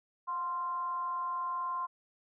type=tone with frequency modulation; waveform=sine; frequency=1046.5 Hz; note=C6; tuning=in tune; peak=-32 dBFS; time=0.27-1.87 s; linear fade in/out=20 ms; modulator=329 Hz; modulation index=0.3; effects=none